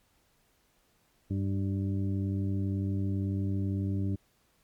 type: harmonic tone with a mistuned harmonic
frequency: 98 Hz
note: G2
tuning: in tune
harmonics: 1 / 2 / 3 / 4 / 6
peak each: -29 / -34 / -36 / -45 / -54 dBFS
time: 1.3-4.16 s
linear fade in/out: 10 ms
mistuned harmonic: 4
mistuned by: -26 cents
effects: pink hiss -69 dBFS RMS until 4.63 s + MP3 96 kbps